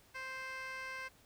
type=tone with band-pass filter; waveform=15% pulse; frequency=523.3 Hz; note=C5; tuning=in tune; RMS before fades=-44 dBFS; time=0.14-1.09 s; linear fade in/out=20 ms; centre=2200 Hz; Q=1.1; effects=pink hiss -65 dBFS RMS until 1.25 s